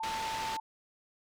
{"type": "tone", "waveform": "sine", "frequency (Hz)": 887, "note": "A5", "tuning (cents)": 14, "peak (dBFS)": -34, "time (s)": [0, 0.6], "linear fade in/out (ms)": 5}
{"type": "low-pass noise", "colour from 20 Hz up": "white", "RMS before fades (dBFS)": -40, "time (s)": [0.03, 0.57], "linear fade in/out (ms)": 5, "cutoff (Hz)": 3800, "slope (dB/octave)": 12}
{"effects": []}